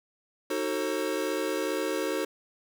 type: chord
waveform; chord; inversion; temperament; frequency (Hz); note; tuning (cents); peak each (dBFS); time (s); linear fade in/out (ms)
square; D# diminished seventh; none; just; 311.1 / 373.4 / 448 / 537.6; D#4 / F#4 / A4 / C5; 0 / +16 / +31 / +47; -34; 0.5-2.25; 5
effects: none